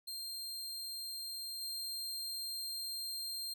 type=tone with level steps; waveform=sawtooth; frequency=4186 Hz; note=C8; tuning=in tune; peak=-38 / -36 dBFS; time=0.07-3.54 s; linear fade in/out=10 ms; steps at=1.61 s; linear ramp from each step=5 ms; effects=none